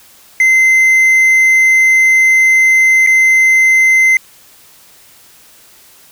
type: tone with dropouts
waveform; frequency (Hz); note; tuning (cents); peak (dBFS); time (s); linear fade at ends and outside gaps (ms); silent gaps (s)
triangle; 2068; C7; -21; -4; 0.4-4.17; 2; 3.065-3.071
effects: white hiss -43 dBFS RMS until 6.11 s